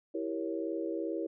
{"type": "chord", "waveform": "sine", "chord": "E diminished seventh", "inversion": "none", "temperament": "equal with one note detuned", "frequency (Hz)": [329.6, 392, 469.7, 554.4], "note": ["E4", "G4", "Bb4", "Db5"], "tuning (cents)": [0, 0, 13, 0], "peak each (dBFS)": [-35, -39, -39, -40], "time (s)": [0.14, 1.27], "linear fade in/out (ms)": 10, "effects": []}